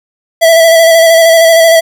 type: tone with vibrato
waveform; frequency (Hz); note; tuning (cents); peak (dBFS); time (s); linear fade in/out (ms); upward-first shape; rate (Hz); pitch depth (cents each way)
square; 659.3; E5; 0; -3; 0.41-1.81; 20; square; 13; 21
effects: none